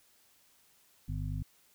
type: harmonic tone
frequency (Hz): 50.1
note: G1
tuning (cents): +38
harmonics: 1 / 2 / 3 / 5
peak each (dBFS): -37 / -37 / -39 / -46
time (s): 1.08-1.43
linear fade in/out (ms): 10
effects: white hiss -66 dBFS RMS until 1.74 s